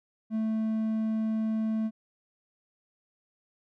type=tone; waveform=triangle; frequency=220 Hz; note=A3; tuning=in tune; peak=-24 dBFS; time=0.3-1.91 s; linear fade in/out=50 ms; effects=none